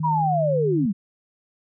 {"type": "tone with pitch glide", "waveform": "sine", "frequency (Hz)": [156.4, 151.68], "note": ["D#3", "D#3"], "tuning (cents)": [9, -44], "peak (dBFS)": -23, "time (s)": [0, 0.86], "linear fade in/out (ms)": 5, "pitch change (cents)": -53, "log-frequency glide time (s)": [0.25, 0.6]}
{"type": "linear sweep", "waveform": "sine", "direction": "down", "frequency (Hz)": [989, 177.7], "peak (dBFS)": -19, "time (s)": [0.03, 0.93], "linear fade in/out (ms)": 20}
{"effects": []}